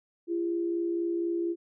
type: tone pair together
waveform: sine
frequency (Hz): 340 / 404.1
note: F4 / G#4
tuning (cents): -46 / -47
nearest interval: minor third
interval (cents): 299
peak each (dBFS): -27 / -37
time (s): 0.27-1.56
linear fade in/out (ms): 50
effects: none